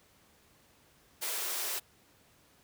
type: high-pass noise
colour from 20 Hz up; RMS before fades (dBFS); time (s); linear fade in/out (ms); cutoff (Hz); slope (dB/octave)
white; -35; 1.21-1.8; 20; 330; 96
effects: pink hiss -64 dBFS RMS until 2.63 s + high-pass 60 Hz 12 dB/octave